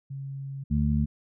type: tone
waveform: sine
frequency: 137 Hz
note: C#3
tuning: 20 cents flat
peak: -33 dBFS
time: 0.1-0.64 s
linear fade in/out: 10 ms
type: harmonic tone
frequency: 73.42 Hz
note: D2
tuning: in tune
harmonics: 1 / 2 / 3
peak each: -26 / -26 / -26 dBFS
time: 0.7-1.06 s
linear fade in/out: 20 ms
effects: none